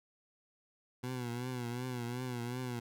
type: tone with vibrato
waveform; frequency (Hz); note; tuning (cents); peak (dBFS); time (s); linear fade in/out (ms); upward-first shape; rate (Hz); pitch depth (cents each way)
20% pulse; 123.2; B2; -4; -32; 1.03-2.8; 10; triangle; 2.7; 83
effects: none